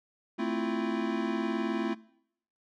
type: chord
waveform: square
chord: F major seventh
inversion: first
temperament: equal with one note detuned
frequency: 222.8 / 261.6 / 329.6 / 349.2 Hz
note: A3 / C4 / E4 / F4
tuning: +22 / 0 / 0 / 0 cents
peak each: -34 / -36 / -35 / -36 dBFS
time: 0.38-1.95 s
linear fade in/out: 20 ms
effects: noise-tail reverb RT60 0.7 s tail -21 dB re dry + low-pass 3000 Hz 12 dB/octave